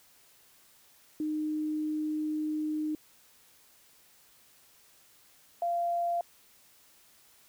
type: tone pair in turn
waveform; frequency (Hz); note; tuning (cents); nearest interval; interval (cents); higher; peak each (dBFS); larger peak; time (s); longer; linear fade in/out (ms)
sine; 306.7 / 690.2; D#4 / F5; -25 / -21; octave + major second; 1404; second; -29 / -27; second; 1.2-2.95 / 5.62-6.21; first; 2
effects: white hiss -61 dBFS RMS until 7.48 s